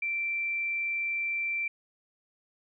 sine tone, 2347 Hz, D7, 2 cents flat, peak -28 dBFS, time 0.02-1.68 s, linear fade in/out 5 ms, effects none

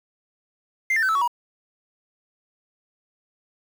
triangle tone with pitch steps, 2093 / 1790.8 / 1532.2 / 1310.9 / 1121.6 / 959.6 Hz, C7 / A6 / G6 / E6 / C#6 / A#5, 0 / +30 / -40 / -10 / +20 / +50 cents, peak -16 dBFS, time 0.9-1.278 s, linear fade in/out 5 ms, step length 63 ms, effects tanh soft clip ceiling -12 dBFS + 7-bit

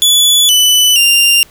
sawtooth tone with pitch steps, 3435 / 2989 / 2789 Hz, A7 / F#7 / F7, -42 / +17 / -3 cents, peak -3 dBFS, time 0.02-1.43 s, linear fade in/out 0 ms, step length 470 ms, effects pink hiss -43 dBFS RMS until 1.5 s

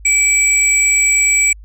sine tone pair together, 2314 / 7783 Hz, D7 / B8, -26 / -26 cents, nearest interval octave + major sixth, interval 2100 cents, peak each -12 dBFS, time 0.05-1.53 s, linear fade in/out 5 ms, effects tanh soft clip ceiling -3 dBFS + added 51 Hz sine -34 dBFS peak until 1.64 s

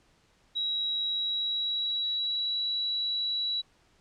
sine tone with pitch glide, 3865 to 3917 Hz, B7 to B7, -38 to -15 cents, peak -27 dBFS, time 0.55-3.62 s, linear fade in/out 20 ms, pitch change +23 cents, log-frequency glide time 1.04-2.62 s, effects pink hiss -65 dBFS RMS until 4 s + low-pass 7000 Hz 12 dB/octave

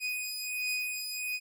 sawtooth beating tone pair, 2489 / 2490.4 Hz, D#7 / D#7, 0 / +1 cents, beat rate 1.4 Hz, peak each -33 / -31 dBFS, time 0-1.4 s, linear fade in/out 50 ms, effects none

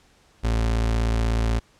35% pulse tone, 56.4 Hz, A1, 44 cents sharp, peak -18 dBFS, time 0.43-1.6 s, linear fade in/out 20 ms, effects pink hiss -58 dBFS RMS until 1.79 s + low-pass 8000 Hz 12 dB/octave

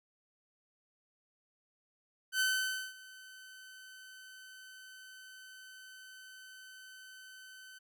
sawtooth tone with ADSR envelope, 1524 Hz, G6, 49 cents flat, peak -24 dBFS, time 2.32-7.79 s, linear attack 81 ms, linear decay 530 ms, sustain -23 dB, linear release 15 ms, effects none

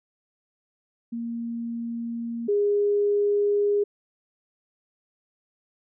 sine tone pair in turn, 233.1 / 409.7 Hz, A#3 / G#4, 0 / -24 cents, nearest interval minor seventh, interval 976 cents, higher second, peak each -28 / -19 dBFS, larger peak second, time 1.12-2.48 / 2.48-3.84 s, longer neither, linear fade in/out 10 ms, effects none

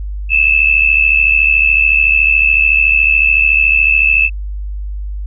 sine tone with amplitude modulation, 2618 Hz, E7, 13 cents flat, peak -4 dBFS, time 0.29-4.3 s, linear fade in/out 50 ms, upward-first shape sine, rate 73.8 Hz, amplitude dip 80%, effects added 50 Hz sine -19 dBFS peak until 5.26 s

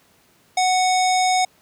square tone with low-pass filter, 740 Hz, F#5, in tune, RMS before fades -18 dBFS, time 0.57-1.45 s, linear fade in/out 5 ms, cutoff 7000 Hz, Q 2.2, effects pink hiss -57 dBFS RMS until 1.61 s + high-pass 100 Hz 12 dB/octave

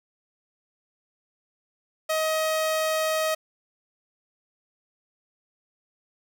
sawtooth tone, 631 Hz, D#5, 24 cents sharp, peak -19 dBFS, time 2.09-3.35 s, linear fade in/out 10 ms, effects none

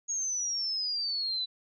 sine exponential sweep, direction down, 6645 to 3951 Hz, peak -29 dBFS, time 0.08-1.46 s, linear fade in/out 20 ms, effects none

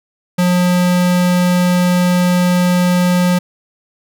square tone, 178.9 Hz, F3, 42 cents sharp, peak -11 dBFS, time 0.38-3.39 s, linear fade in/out 10 ms, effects none

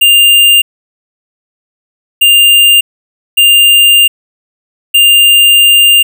square tone bursts at uneven times, 2800 Hz, F7, 4 cents sharp, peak -3 dBFS, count 4, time 0.01-0.62 / 2.21-2.81 / 3.37-4.08 / 4.94-6.03 s, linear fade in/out 10 ms, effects none

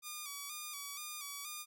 5% pulse tone with vibrato, 1174.7 Hz, D6, in tune, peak -31 dBFS, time 0.02-1.66 s, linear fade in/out 50 ms, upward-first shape square, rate 2.1 Hz, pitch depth 54 cents each way, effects none

